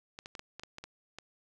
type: clicks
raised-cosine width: 0.2 ms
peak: -26 dBFS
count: 9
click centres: 0.189 / 0.259 / 0.352 / 0.394 / 0.596 / 0.635 / 0.784 / 0.84 / 1.186 s
effects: none